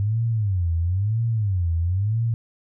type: tone with vibrato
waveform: sine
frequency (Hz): 98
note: G2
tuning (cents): 0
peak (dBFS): -19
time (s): 0-2.34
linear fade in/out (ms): 0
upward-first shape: sine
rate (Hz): 1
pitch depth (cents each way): 290
effects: none